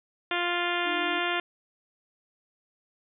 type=harmonic tone; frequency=349.7 Hz; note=F4; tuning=2 cents sharp; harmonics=1 / 2 / 3 / 4 / 5 / 6 / 7 / 8 / 9 / 10; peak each=-33 / -33 / -35 / -33 / -34 / -36 / -36 / -36 / -38 / -39 dBFS; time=0.31-1.4 s; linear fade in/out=2 ms
type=tone; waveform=triangle; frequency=307.2 Hz; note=D#4; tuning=22 cents flat; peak=-33 dBFS; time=0.85-1.2 s; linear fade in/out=20 ms
effects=none

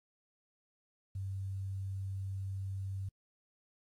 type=tone with quantisation; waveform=sine; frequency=96.7 Hz; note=G2; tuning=23 cents flat; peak=-36 dBFS; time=1.15-3.09 s; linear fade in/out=5 ms; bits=11; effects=AAC 48 kbps

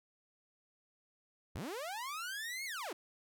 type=linear two-way sweep; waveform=sawtooth; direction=up then down; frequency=51.91 to 2217 to 273.4 Hz; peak=-36 dBFS; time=1.55-2.93 s; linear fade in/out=5 ms; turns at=2.65 s; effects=none

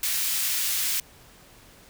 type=high-pass noise; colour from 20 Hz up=white; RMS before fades=-26 dBFS; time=0.03-1 s; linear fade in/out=2 ms; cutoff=1900 Hz; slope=12 dB/octave; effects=pink hiss -52 dBFS RMS until 1.89 s

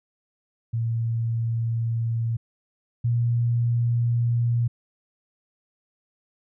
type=tone pair in turn; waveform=sine; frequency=115.1 / 118.47 Hz; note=A#2 / A#2; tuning=-22 / +28 cents; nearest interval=unison; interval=50 cents; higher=second; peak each=-22 / -19 dBFS; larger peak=second; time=0.73-2.37 / 3.04-4.68 s; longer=neither; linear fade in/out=10 ms; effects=none

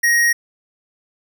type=tone; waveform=square; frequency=1880 Hz; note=A#6; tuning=14 cents sharp; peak=-13 dBFS; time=0.03-0.33 s; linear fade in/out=10 ms; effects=none

